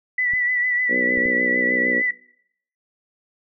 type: tone with vibrato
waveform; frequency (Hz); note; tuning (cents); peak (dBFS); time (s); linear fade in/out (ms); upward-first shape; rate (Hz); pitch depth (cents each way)
sine; 1975.5; B6; 0; -18; 0.18-2.11; 5; sine; 6.6; 33
type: clicks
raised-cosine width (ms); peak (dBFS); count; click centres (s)
5; -27; 3; 0.336 / 1.176 / 1.258
type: harmonic tone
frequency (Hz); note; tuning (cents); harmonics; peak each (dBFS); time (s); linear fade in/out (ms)
61.74; B1; 0; 3 / 4 / 5 / 6 / 7 / 8 / 9; -35 / -27 / -31 / -31 / -34 / -28 / -31; 0.88-2.03; 50
effects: noise-tail reverb RT60 0.7 s tail -21 dB re dry